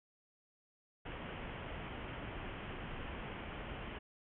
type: low-pass noise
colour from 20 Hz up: pink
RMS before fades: -45 dBFS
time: 1.05-3.99 s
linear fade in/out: 10 ms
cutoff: 3200 Hz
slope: 96 dB/octave
effects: none